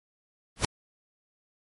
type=noise with exponential growth; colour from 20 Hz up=pink; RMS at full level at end=-19 dBFS; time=0.56-0.65 s; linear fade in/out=2 ms; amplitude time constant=18 ms; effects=MP3 48 kbps